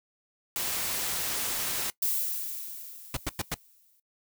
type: noise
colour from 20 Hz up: white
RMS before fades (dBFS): -31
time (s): 0.56-1.9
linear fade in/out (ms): 0
type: noise with exponential decay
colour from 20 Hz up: violet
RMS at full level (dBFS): -26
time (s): 2.02-4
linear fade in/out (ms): 5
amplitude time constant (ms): 430
type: noise bursts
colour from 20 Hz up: pink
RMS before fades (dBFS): -30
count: 4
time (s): 3.14-3.542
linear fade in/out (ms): 2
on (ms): 27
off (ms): 98
effects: noise-tail reverb RT60 0.1 s tail -20 dB re dry